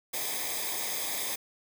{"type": "noise with comb filter", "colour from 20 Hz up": "white", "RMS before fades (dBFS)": -33, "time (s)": [0.13, 1.36], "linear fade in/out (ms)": 10, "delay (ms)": 0.7, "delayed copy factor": -0.75, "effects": []}